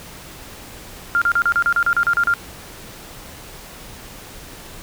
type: tone bursts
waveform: sine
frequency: 1396.9 Hz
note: F6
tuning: in tune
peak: -13 dBFS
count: 12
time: 1.15-2.338 s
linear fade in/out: 0 ms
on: 66 ms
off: 36 ms
effects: pink hiss -38 dBFS RMS until 4.82 s